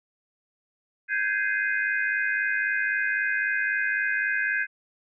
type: chord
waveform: sine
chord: Ab major seventh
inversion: third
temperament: just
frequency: 1557.4 / 1661.2 / 2077 / 2492 Hz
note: G6 / Ab6 / C7 / Eb7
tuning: -12 / 0 / -13 / +2 cents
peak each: -27 / -27 / -31 / -33 dBFS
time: 1.08-4.67 s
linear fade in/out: 50 ms
effects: none